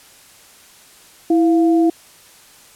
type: tone pair together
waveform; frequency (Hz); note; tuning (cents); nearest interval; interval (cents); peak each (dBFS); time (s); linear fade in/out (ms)
sine; 329.6 / 698.9; E4 / F5; 0 / +1; octave + minor second; 1301; -11 / -22; 1.3-1.9; 5
effects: white hiss -46 dBFS RMS until 2.75 s + low-pass 12000 Hz 12 dB/octave